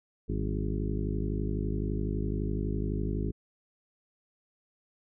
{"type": "harmonic tone with a mistuned harmonic", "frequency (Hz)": 51.91, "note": "G#1", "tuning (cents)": 0, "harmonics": [1, 2, 3, 4, 5, 6, 7, 8], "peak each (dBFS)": [-32, -35, -37, -38, -39, -40, -40, -41], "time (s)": [0.28, 3.32], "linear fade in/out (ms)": 20, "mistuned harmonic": 4, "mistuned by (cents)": -84, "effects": []}